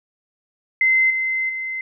sine tone with level steps, 2065 Hz, C7, 23 cents flat, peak -13 / -19 / -24 dBFS, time 0.81-1.81 s, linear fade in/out 2 ms, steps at 1.1 / 1.49 s, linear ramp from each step 5 ms, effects none

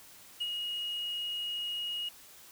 sine tone with ADSR envelope, 2881 Hz, F#7, 47 cents flat, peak -27 dBFS, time 0.4-2.09 s, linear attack 17 ms, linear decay 38 ms, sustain -5 dB, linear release 6 ms, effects tanh soft clip ceiling -29 dBFS + white hiss -54 dBFS RMS until 2.51 s

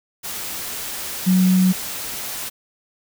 sine tone in noise, 185 Hz, F#3, in tune, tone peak -12 dBFS, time 1.26-1.73 s, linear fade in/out 20 ms, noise white, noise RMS -29 dBFS, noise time 0.23-2.5 s, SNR +14 dB, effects none

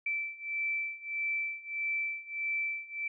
sine beating tone pair, 2327 / 2328.6 Hz, D7 / D7, -17 / -15 cents, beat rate 1.6 Hz, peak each -36 / -34 dBFS, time 0.06-3.08 s, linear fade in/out 5 ms, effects none

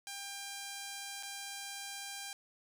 5% pulse tone with dropouts, 797 Hz, G5, 28 cents sharp, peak -30 dBFS, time 0.07-2.33 s, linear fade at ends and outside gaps 1 ms, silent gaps 1.227-1.232 s, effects none

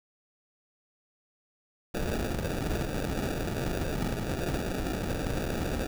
pink noise with sample-and-hold, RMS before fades -31 dBFS, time 1.94-5.87 s, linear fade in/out 10 ms, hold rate 1050 Hz, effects none

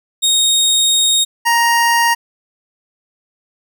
25% pulse tone pair in turn, 3729 / 936 Hz, A#7 / A#5, 0 / +7 cents, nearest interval 2 octaves, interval 2393 cents, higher first, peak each -7 dBFS, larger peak neither, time 0.22-1.25 / 1.45-2.15 s, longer first, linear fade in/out 20 ms, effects none

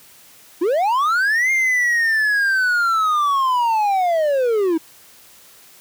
triangle linear two-way sweep, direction up then down, 311.1 to 2129 to 311.1 Hz, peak -13 dBFS, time 0.61-4.78 s, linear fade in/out 10 ms, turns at 1.51 s, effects white hiss -47 dBFS RMS until 5.8 s + high-pass 60 Hz 12 dB/octave

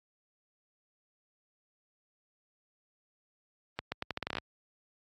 accelerating click train, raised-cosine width 0.3 ms, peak -17 dBFS, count 12, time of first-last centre 3.79-4.384 s, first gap 130 ms, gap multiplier 0.8, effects high-pass 60 Hz 12 dB/octave + AAC 32 kbps

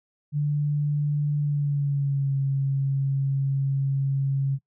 sine tone with pitch glide, 146.8 to 136.97 Hz, D3 to C#3, 0 to -20 cents, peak -21 dBFS, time 0.32-4.59 s, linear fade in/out 50 ms, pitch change -120 cents, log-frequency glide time 1.39-2.36 s, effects noise-tail reverb RT60 0.1 s tail -22 dB re dry

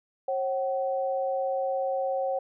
sine tone pair together, 540 / 756.9 Hz, C#5 / F#5, -45 / +39 cents, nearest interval tritone, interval 584 cents, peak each -27 / -30 dBFS, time 0.28-2.39 s, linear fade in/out 5 ms, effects none

